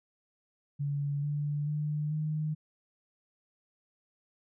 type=tone with pitch steps; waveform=sine; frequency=143 / 146.51 / 150.11 / 153.8 Hz; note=D3 / D3 / D3 / D#3; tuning=-46 / -4 / +38 / -20 cents; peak=-29 dBFS; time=0.79-2.55 s; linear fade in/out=20 ms; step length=440 ms; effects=none